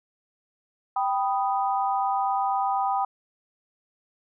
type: chord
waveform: sine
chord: G augmented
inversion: none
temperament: equal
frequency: 784 / 987.8 / 1244.5 Hz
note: G5 / B5 / D#6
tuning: 0 / 0 / 0 cents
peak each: -24 / -28 / -30 dBFS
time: 0.96-3.05 s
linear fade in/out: 5 ms
effects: none